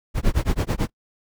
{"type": "noise with tremolo", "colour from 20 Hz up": "brown", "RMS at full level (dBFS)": -17, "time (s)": [0.14, 0.9], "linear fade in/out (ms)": 50, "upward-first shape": "sine", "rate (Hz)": 9.1, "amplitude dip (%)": 100, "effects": ["noise-tail reverb RT60 0.1 s tail -26 dB re dry"]}